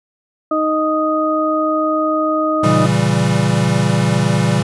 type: harmonic tone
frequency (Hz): 311.1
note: D#4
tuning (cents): 0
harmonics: 1 / 2 / 4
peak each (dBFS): -18 / -18 / -18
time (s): 0.51-2.86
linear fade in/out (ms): 5
type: chord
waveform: square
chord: A# diminished seventh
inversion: none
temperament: equal with one note detuned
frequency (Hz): 116.54 / 138.59 / 166.06 / 196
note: A#2 / C#3 / E3 / G3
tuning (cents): 0 / 0 / +13 / 0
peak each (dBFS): -19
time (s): 2.63-4.63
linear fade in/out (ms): 10
effects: resampled to 24000 Hz